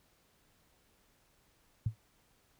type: tone with exponential decay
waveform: sine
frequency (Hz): 110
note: A2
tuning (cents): 0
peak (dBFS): -25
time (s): 1.86-1.96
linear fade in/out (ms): 5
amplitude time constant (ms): 20
effects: pink hiss -70 dBFS RMS until 2.59 s